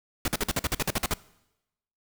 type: noise bursts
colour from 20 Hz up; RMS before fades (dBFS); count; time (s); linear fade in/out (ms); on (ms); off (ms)
pink; -26; 12; 0.25-1.138; 2; 30; 48
effects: noise-tail reverb RT60 0.9 s tail -21 dB re dry